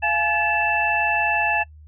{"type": "tone cluster", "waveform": "sine", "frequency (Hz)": [688, 843, 1728, 2654], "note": ["F5", "G#5", "A6", "E7"], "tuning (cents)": [-26, 26, -32, 11], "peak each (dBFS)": [-27, -23, -23, -22], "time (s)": [0.02, 1.64], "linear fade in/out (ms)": 20, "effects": ["noise-tail reverb RT60 0.1 s tail -23 dB re dry", "added 76 Hz sine -42 dBFS peak until 1.87 s"]}